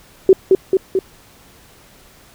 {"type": "tone with echo", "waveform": "sine", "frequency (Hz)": 380, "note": "F#4", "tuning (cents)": 46, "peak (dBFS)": -3, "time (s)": [0.29, 0.33], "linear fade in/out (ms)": 2, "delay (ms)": 220, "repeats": 3, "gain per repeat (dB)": -3, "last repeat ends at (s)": 0.99, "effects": ["pink hiss -47 dBFS RMS until 2.34 s"]}